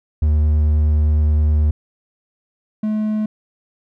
triangle tone pair in turn, 75.8 / 214.4 Hz, D#2 / A3, -45 / -45 cents, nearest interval octave + tritone, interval 1800 cents, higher second, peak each -10 / -15 dBFS, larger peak first, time 0.22-1.71 / 2.83-3.26 s, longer first, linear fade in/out 5 ms, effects none

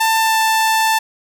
sawtooth tone with pitch glide, 891 to 884.8 Hz, A5 to A5, +22 to +9 cents, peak -9 dBFS, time 0-0.99 s, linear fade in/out 10 ms, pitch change -13 cents, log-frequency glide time 0.19-0.39 s, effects none

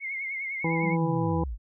sine tone with vibrato, 2150 Hz, C7, 47 cents sharp, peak -30 dBFS, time 0-0.97 s, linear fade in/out 50 ms, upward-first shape triangle, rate 9.9 Hz, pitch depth 74 cents each way
harmonic tone, 164.81 Hz, E3, in tune, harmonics 1 / 2 / 3 / 5 / 6, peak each -27 / -30 / -32 / -34 / -35 dBFS, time 0.64-1.44 s, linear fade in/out 5 ms
sine linear sweep, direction down, 201.3 to 44.43 Hz, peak -30 dBFS, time 0.81-1.58 s, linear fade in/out 50 ms
effects none

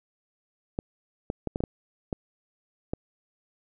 clicks, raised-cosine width 2 ms, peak -15 dBFS, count 8, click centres 0.789 / 1.301 / 1.473 / 1.559 / 1.605 / 1.638 / 2.128 / 2.935 s, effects none

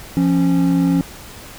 triangle tone pair together, 173.08 / 274.5 Hz, F3 / C#4, -15 / -17 cents, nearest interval minor sixth, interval 798 cents, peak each -14 / -13 dBFS, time 0.17-1.01 s, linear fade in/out 0 ms, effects pink hiss -37 dBFS RMS until 1.58 s

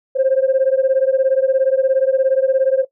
sine beating tone pair, 523.3 / 540.3 Hz, C5 / C#5, 0 / -44 cents, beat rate 17 Hz, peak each -14 dBFS, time 0.15-2.85 s, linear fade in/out 20 ms, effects noise-tail reverb RT60 0.1 s tail -19 dB re dry + tanh soft clip ceiling -7 dBFS

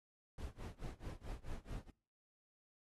brown noise with tremolo, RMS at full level -44 dBFS, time 0.38-1.9 s, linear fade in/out 2 ms, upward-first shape sine, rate 4.6 Hz, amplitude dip 95%, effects noise-tail reverb RT60 0.5 s tail -24 dB re dry + AAC 32 kbps

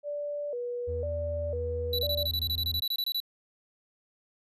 sine tone with vibrato, 532 Hz, C5, 29 cents sharp, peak -31 dBFS, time 0.03-2.28 s, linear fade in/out 50 ms, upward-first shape square, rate 1 Hz, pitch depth 160 cents each way
triangle tone, 82 Hz, E2, 9 cents flat, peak -31 dBFS, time 0.87-2.81 s, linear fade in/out 20 ms
square tone bursts, 3951 Hz, B7, in tune, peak -28 dBFS, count 16, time 1.93-3.202 s, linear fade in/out 2 ms, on 57 ms, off 24 ms
effects resampled to 32000 Hz

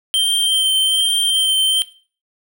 square tone with vibrato, 3136 Hz, G7, in tune, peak -14 dBFS, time 0.14-1.82 s, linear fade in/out 0 ms, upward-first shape sine, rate 1.2 Hz, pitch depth 16 cents each way, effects noise-tail reverb RT60 0.4 s tail -17 dB re dry

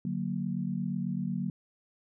sine chord, D augmented, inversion none, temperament equal, 146.83 / 185 / 233.1 Hz, D3 / F#3 / A#3, 0 / 0 / 0 cents, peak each -36 / -32 / -35 dBFS, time 0.05-1.5 s, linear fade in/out 2 ms, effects none

